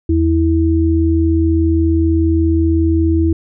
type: tone pair together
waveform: sine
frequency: 81.7 / 326.8 Hz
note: E2 / E4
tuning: -15 / -15 cents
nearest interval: 2 octaves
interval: 2400 cents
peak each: -13 dBFS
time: 0.09-3.33 s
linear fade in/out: 5 ms
effects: none